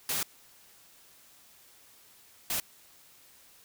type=noise bursts at uneven times; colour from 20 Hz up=white; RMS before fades=-31 dBFS; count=2; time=0.09-0.23 / 2.5-2.6 s; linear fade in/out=2 ms; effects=white hiss -58 dBFS RMS until 3.64 s